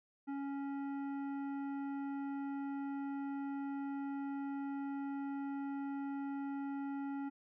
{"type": "tone with hard clipping", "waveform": "sine", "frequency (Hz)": 278, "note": "C#4", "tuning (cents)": 5, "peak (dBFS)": -40, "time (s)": [0.27, 7.3], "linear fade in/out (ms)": 20, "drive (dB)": 13, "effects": ["low-pass 2000 Hz 12 dB/octave"]}